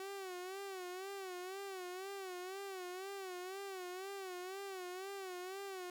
sawtooth tone with vibrato, 377.2 Hz, F#4, 33 cents sharp, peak -40 dBFS, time 0-5.9 s, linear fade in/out 2 ms, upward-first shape sine, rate 2 Hz, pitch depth 92 cents each way, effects 11-bit

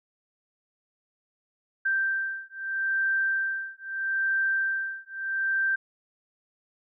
sine beating tone pair, 1568 / 1568.78 Hz, G6 / G6, 0 / +1 cents, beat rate 0.78 Hz, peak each -28 dBFS, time 1.85-5.76 s, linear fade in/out 10 ms, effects none

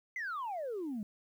sine exponential sweep, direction down, 2093 to 197.6 Hz, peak -34 dBFS, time 0.16-1.03 s, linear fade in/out 2 ms, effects tanh soft clip ceiling -33 dBFS + 11-bit

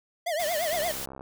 square tone with vibrato, 647 Hz, E5, 32 cents flat, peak -27 dBFS, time 0.26-0.92 s, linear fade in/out 10 ms, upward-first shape triangle, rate 8.7 Hz, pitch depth 200 cents each way
white noise, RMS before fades -35 dBFS, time 0.39-1.06 s, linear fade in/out 10 ms
click train, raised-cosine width 1 ms, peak -27 dBFS, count 33, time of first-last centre 0.73-1.209 s, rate 66.8 Hz
effects none

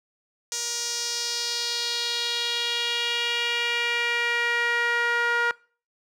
sawtooth tone with band-pass filter sweep, 474.2 Hz, A#4, 30 cents sharp, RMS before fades -26 dBFS, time 0.52-5.51 s, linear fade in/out 0 ms, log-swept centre 6400 to 1500 Hz, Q 2.7, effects noise-tail reverb RT60 0.4 s tail -23 dB re dry

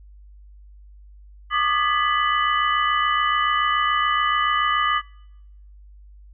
sine tone cluster, 1153 / 1220 / 1698 / 1983 / 2986 Hz, D6 / D#6 / G#6 / B6 / F#7, -32 / -34 / +38 / +7 / +15 cents, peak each -27 / -20 / -28 / -26 / -28 dBFS, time 1.5-5.02 s, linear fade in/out 50 ms, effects noise-tail reverb RT60 0.9 s tail -26 dB re dry + added 50 Hz sine -43 dBFS peak until 6.33 s

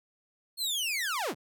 sawtooth linear sweep, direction down, 4337 to 91.6 Hz, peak -26 dBFS, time 0.57-1.35 s, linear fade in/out 50 ms, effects none

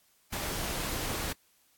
pink noise, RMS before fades -34 dBFS, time 0.32-1.33 s, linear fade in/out 10 ms, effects white hiss -67 dBFS RMS until 1.77 s + AAC 64 kbps

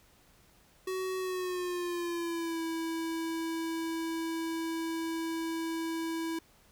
square tone with pitch glide, 374.5 to 327.9 Hz, F#4 to E4, +21 to -9 cents, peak -33 dBFS, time 0.87-6.39 s, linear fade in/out 5 ms, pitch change -230 cents, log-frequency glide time 1.18-2.62 s, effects pink hiss -63 dBFS RMS until 6.71 s

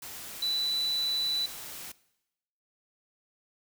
sine tone in noise, 3973 Hz, B7, 10 cents sharp, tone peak -27 dBFS, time 0.42-1.46 s, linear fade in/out 5 ms, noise white, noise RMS -42 dBFS, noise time 0.02-1.92 s, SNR +12 dB, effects noise-tail reverb RT60 0.9 s tail -20 dB re dry

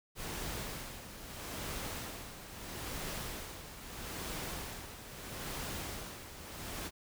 pink noise with tremolo, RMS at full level -40 dBFS, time 0.15-6.91 s, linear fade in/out 50 ms, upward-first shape sine, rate 0.77 Hz, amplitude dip 65%, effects none

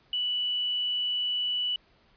sine tone with quantisation, 2960 Hz, F#7, in tune, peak -26 dBFS, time 0.13-1.76 s, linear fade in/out 2 ms, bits 9, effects pink hiss -63 dBFS RMS until 2.16 s + resampled to 11025 Hz

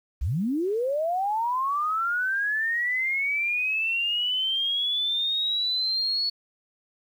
sine linear sweep, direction up, 50.4 to 4416 Hz, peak -23 dBFS, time 0.21-6.3 s, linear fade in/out 10 ms, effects 9-bit

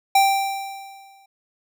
square tone with exponential decay, 784 Hz, G5, in tune, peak -12 dBFS, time 0.15-1.26 s, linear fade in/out 5 ms, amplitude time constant 240 ms, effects none

